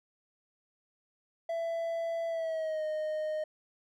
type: tone with pitch glide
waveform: triangle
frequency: 666 to 617.8 Hz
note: E5 to D#5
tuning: +18 to -12 cents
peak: -29 dBFS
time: 1.49-3.44 s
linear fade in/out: 5 ms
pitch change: -130 cents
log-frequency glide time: 2.28-2.84 s
effects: none